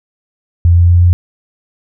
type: tone with pitch steps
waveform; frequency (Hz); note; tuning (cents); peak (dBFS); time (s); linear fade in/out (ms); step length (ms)
sine; 86 / 86.7 / 87.4 / 88.11; F2 / F2 / F2 / F2; -26 / -12 / +2 / +16; -4; 0.65-1.13; 0; 120
effects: none